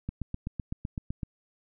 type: click train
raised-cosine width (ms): 5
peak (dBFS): -20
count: 10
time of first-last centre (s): 0.09-1.232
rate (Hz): 7.88
effects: none